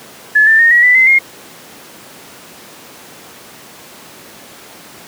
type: tone with pitch steps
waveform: sine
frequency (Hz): 1716 / 1779.6 / 1845.5 / 1913.9 / 1984.9 / 2058 / 2135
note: A6 / A6 / A#6 / A#6 / B6 / C7 / C7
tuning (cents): -44 / +19 / -18 / +45 / +8 / -29 / +34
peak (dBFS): -5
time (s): 0.35-1.19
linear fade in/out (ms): 10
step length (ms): 120
effects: pink hiss -36 dBFS RMS until 5.07 s + high-pass 200 Hz 12 dB/octave